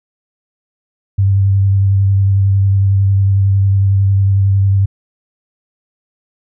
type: tone with vibrato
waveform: sine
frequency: 98 Hz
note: G2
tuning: in tune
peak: -8 dBFS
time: 1.18-4.86 s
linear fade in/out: 10 ms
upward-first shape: sine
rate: 11 Hz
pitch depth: 19 cents each way
effects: none